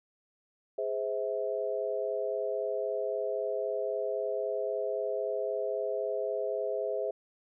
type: chord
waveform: sine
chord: Ab augmented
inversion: none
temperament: just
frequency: 415.3 / 519.1 / 648.9 Hz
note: Ab4 / C5 / E5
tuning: 0 / -14 / -27 cents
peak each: -34 dBFS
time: 0.78-7.11 s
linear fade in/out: 5 ms
effects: none